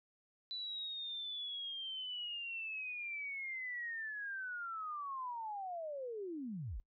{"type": "linear sweep", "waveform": "sine", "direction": "down", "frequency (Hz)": [3990, 33.36], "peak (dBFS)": -40, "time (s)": [0.51, 6.8], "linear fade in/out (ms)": 0, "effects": ["noise-tail reverb RT60 0.1 s tail -23 dB re dry"]}